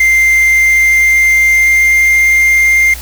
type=tone with pitch glide; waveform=triangle; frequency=2093 to 2106 Hz; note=C7 to C7; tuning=0 to +11 cents; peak=-4 dBFS; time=0-2.94 s; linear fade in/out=5 ms; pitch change=+11 cents; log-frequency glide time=0.45-2.27 s; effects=added 60 Hz sine -26 dBFS peak until 3.01 s + white hiss -29 dBFS RMS until 3.01 s

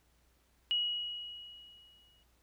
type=tone with exponential decay; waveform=sine; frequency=2907 Hz; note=F#7; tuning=31 cents flat; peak=-27 dBFS; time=0.71-2.23 s; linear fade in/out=0 ms; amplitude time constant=330 ms; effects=added 60 Hz sine -70 dBFS peak until 2.42 s + pink hiss -72 dBFS RMS until 2.42 s

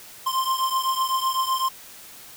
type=beating tone pair; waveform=square; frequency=1046.5 / 1054.4 Hz; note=C6 / C6; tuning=0 / +13 cents; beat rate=7.9 Hz; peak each=-24 / -27 dBFS; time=0.26-1.69 s; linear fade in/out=10 ms; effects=white hiss -44 dBFS RMS until 2.36 s

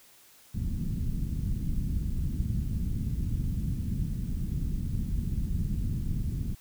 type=low-pass noise; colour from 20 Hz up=pink; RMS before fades=-30 dBFS; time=0.54-6.55 s; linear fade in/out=10 ms; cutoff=210 Hz; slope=24 dB/octave; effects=white hiss -57 dBFS RMS until 6.6 s

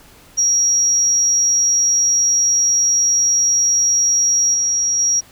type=tone with level steps; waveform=sine; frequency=5670 Hz; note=F8; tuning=25 cents sharp; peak=-11 / -14 / -12 dBFS; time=0.37-5.21 s; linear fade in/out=20 ms; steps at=4.54 / 4.99 s; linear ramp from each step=2 ms; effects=tanh soft clip ceiling -8 dBFS + pink hiss -46 dBFS RMS until 5.31 s

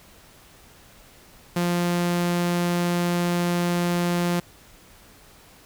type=tone; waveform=sawtooth; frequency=174.61 Hz; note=F3; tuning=in tune; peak=-17 dBFS; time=1.56-4.4 s; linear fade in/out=5 ms; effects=pink hiss -51 dBFS RMS until 5.65 s

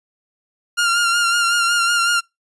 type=tone with vibrato; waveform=sawtooth; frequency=1396.9 Hz; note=F6; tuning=in tune; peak=-11 dBFS; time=0.77-2.21 s; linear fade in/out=20 ms; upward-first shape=sine; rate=5.4 Hz; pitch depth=33 cents each way; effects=noise-tail reverb RT60 0.2 s tail -26 dB re dry + resampled to 24000 Hz

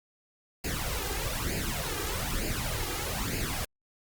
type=noise with flanger; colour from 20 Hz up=pink; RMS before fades=-32 dBFS; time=0.64-3.65 s; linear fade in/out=5 ms; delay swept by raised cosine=0.42 to 2.52 ms; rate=1.1 Hz; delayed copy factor=+0.7; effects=Opus 48 kbps

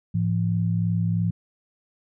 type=tone pair together; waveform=sine; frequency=107.6 / 170.64 Hz; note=A2 / F3; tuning=-38 / -40 cents; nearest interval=minor sixth; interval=798 cents; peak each=-23 dBFS; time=0.14-1.31 s; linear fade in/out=10 ms; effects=none

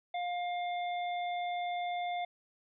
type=harmonic tone; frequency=707 Hz; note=F5; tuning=21 cents sharp; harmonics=1 / 3 / 5; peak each=-33 / -43 / -47 dBFS; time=0.14-2.25 s; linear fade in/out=5 ms; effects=none

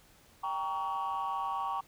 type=chord; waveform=sine; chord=G diminished; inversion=none; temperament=equal with one note detuned; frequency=784 / 932.3 / 1124.9 Hz; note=G5 / Bb5 / Db6; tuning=0 / 0 / +25 cents; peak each=-35 / -35 / -33 dBFS; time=0.43-1.81 s; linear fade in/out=10 ms; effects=tanh soft clip ceiling -27 dBFS + pink hiss -61 dBFS RMS until 1.87 s

